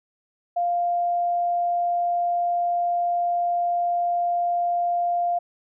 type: tone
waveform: sine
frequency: 698.5 Hz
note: F5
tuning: in tune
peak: -20 dBFS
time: 0.56-5.39 s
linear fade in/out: 10 ms
effects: none